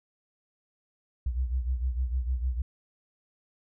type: beating tone pair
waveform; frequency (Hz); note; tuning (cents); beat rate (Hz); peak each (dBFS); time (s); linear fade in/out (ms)
sine; 61.74 / 68.34; B1 / C#2; 0 / -24; 6.6; -27 / -33; 1.26-2.62; 5
effects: none